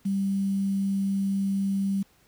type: tone with quantisation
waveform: sine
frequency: 196 Hz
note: G3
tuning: in tune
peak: -23 dBFS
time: 0.05-2.03 s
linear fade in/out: 10 ms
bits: 8
effects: pink hiss -62 dBFS RMS until 2.27 s